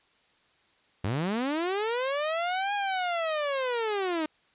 sawtooth linear two-way sweep, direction up then down, 88 to 824 to 302.2 Hz, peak -23 dBFS, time 1.04-4.26 s, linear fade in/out 5 ms, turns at 2.74 s, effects white hiss -65 dBFS RMS until 4.54 s + resampled to 8000 Hz

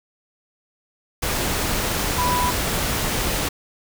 sine tone in noise, 987.8 Hz, B5, in tune, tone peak -20 dBFS, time 2.18-2.51 s, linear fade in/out 10 ms, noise pink, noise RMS -23 dBFS, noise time 1.22-3.49 s, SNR 0 dB, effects none

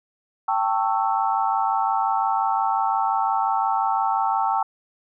sine chord, A dominant seventh, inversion third, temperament equal with one note detuned, 784 / 889.7 / 1108.7 / 1318.5 Hz, G5 / A5 / C#6 / E6, 0 / +19 / 0 / 0 cents, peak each -23 / -23 / -28 / -27 dBFS, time 0.48-4.63 s, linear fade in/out 5 ms, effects none

